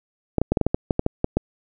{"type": "clicks", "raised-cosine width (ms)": 2, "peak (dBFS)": -5, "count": 12, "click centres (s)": [0.383, 0.416, 0.52, 0.572, 0.613, 0.666, 0.745, 0.908, 0.994, 1.064, 1.244, 1.37], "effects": []}